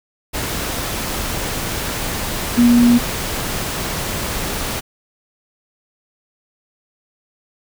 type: tone in noise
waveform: sine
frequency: 240 Hz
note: B3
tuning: 49 cents flat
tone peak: -8 dBFS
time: 2.57-2.99 s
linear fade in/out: 20 ms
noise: pink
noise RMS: -23 dBFS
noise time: 0.33-4.81 s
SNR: +12 dB
effects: none